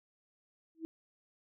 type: tone with exponential growth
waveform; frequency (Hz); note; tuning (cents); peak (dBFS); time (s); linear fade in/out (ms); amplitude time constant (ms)
sine; 324.1; E4; -29; -33; 0.75-0.85; 0; 21
effects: none